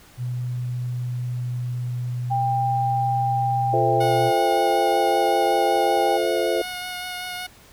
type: tone with pitch glide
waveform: sine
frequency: 123.47 to 122.4 Hz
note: B2 to B2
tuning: 0 to -15 cents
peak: -24 dBFS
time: 0.17-4.32 s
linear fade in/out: 50 ms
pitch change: -15 cents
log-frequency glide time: 0.52-3.64 s
type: tone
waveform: sine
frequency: 795 Hz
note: G5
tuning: 24 cents sharp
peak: -20 dBFS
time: 2.3-6.18 s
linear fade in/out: 20 ms
type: chord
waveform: sine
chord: F major seventh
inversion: none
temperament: equal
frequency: 349.2 / 440 / 523.3 / 659.3 Hz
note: F4 / A4 / C5 / E5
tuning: 0 / 0 / 0 / 0 cents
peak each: -25 dBFS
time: 3.73-6.62 s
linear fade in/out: 5 ms
type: tone with vibrato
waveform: 10% pulse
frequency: 725 Hz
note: F#5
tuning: 35 cents flat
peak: -21 dBFS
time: 4-7.47 s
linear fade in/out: 10 ms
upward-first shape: sine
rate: 5.3 Hz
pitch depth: 12 cents each way
effects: pink hiss -50 dBFS RMS until 7.72 s

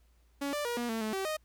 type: tone with pitch steps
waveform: sawtooth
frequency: 281.5 / 589 / 478.1 / 239.7 / 224.8 / 217 / 385.4 / 620 Hz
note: C#4 / D5 / A#4 / A#3 / A3 / A3 / G4 / D#5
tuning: +27 / +5 / +44 / +48 / +37 / -24 / -29 / -6 cents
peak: -28 dBFS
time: 0.41-1.37 s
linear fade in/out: 10 ms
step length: 120 ms
effects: added 58 Hz sine -62 dBFS peak until 1.44 s + pink hiss -73 dBFS RMS until 1.44 s

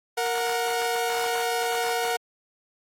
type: tone pair together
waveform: sawtooth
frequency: 465.7 / 731.4 Hz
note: A#4 / F#5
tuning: -2 / -20 cents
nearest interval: minor sixth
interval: 782 cents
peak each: -23 dBFS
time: 0.17-2.17 s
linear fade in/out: 10 ms
effects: AAC 48 kbps

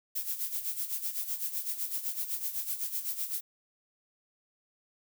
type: noise with tremolo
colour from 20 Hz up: violet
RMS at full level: -32 dBFS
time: 0.15-3.41 s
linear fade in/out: 10 ms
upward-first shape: sine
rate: 7.9 Hz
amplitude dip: 70%
effects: none

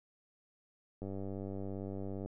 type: click train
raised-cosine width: 2 ms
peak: -29 dBFS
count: 122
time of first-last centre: 1.02-2.26 s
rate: 97.6 Hz
effects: none

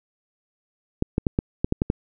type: clicks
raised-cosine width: 3 ms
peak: -7 dBFS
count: 8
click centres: 1.024 / 1.181 / 1.268 / 1.389 / 1.645 / 1.724 / 1.819 / 1.901 s
effects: none

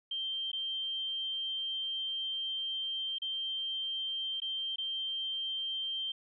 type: tone with dropouts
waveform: sine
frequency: 3148 Hz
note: G7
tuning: 7 cents sharp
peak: -33 dBFS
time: 0.11-6.12 s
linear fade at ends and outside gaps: 5 ms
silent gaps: 0.517-0.53 / 3.185-3.218 / 4.402-4.418 / 4.76-4.782 s
effects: none

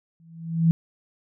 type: tone with exponential growth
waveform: sine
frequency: 164.81 Hz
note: E3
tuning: in tune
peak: -12 dBFS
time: 0.2-0.71 s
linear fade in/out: 0 ms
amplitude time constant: 110 ms
effects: none

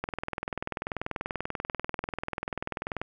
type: click train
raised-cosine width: 0.5 ms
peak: -16 dBFS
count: 62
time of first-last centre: 0.04-3.016 s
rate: 20.5 Hz
effects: none

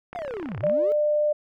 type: click train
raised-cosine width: 0.5 ms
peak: -22 dBFS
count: 20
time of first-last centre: 0.13-0.697 s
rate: 33.5 Hz
type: linear two-way sweep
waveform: triangle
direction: down then up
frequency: 732 to 87.31 to 449.5 Hz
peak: -28 dBFS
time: 0.15-0.92 s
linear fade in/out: 0 ms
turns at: 0.59 s
type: tone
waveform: sine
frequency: 598 Hz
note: D5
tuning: 31 cents sharp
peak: -19 dBFS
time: 0.63-1.33 s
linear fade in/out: 10 ms
effects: none

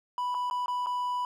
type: tone with dropouts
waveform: triangle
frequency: 987.8 Hz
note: B5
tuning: in tune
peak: -26 dBFS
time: 0.18-1.25 s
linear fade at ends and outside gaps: 1 ms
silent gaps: 0.344-0.348 / 0.5-0.51 / 0.66-0.681 / 0.861-0.868 s
effects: none

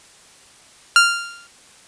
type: tone with exponential decay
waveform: sawtooth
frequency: 1393 Hz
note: F6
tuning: 5 cents flat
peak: -3 dBFS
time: 0.96-1.47 s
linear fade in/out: 1 ms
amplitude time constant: 110 ms
effects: white hiss -48 dBFS RMS until 1.87 s + resampled to 22050 Hz

